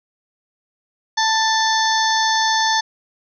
harmonic tone, 884 Hz, A5, 8 cents sharp, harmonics 1 / 2 / 4 / 5 / 6 / 7, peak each -18 / -21 / -24 / -25 / -26 / -26 dBFS, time 1.17-2.81 s, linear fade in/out 10 ms, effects none

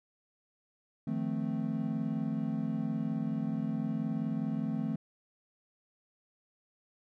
triangle chord, F dominant seventh, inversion third, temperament equal with one note detuned, 155.56 / 174.61 / 220 / 260.3 Hz, Eb3 / F3 / A3 / C4, 0 / 0 / 0 / -9 cents, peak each -35 / -37 / -32 / -35 dBFS, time 1.07-4.96 s, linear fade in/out 5 ms, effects none

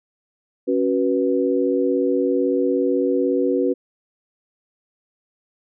sine tone cluster, 275.5 / 371.7 / 489.4 Hz, C#4 / F#4 / B4, -11 / +8 / -16 cents, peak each -21 dBFS, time 0.67-3.74 s, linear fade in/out 20 ms, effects none

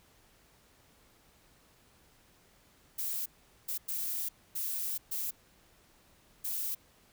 violet noise bursts at uneven times, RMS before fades -35 dBFS, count 6, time 2.98-3.26 / 3.68-3.78 / 3.88-4.29 / 4.55-4.98 / 5.11-5.31 / 6.44-6.75 s, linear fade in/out 10 ms, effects pink hiss -64 dBFS RMS until 7.12 s

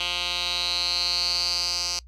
10% pulse tone with band-pass filter sweep, 176.1 Hz, F3, 15 cents sharp, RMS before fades -26 dBFS, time 0-1.99 s, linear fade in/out 2 ms, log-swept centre 3400 to 5200 Hz, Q 7.4, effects noise-tail reverb RT60 0.1 s tail -22 dB re dry + added 60 Hz sine -44 dBFS peak until 2.07 s

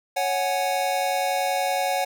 square chord, C# suspended fourth, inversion none, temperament equal, 554.4 / 740 / 830.6 Hz, C#5 / F#5 / G#5, 0 / 0 / 0 cents, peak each -28 / -25 / -30 dBFS, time 0.16-2.05 s, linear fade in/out 10 ms, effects none

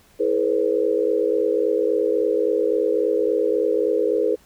sine tone cluster, 326.6 / 422.8 / 486.4 / 535 Hz, E4 / G#4 / B4 / C5, -16 / +31 / -26 / +38 cents, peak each -26 / -21 / -21 / -27 dBFS, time 0.19-4.36 s, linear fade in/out 20 ms, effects pink hiss -55 dBFS RMS until 4.45 s

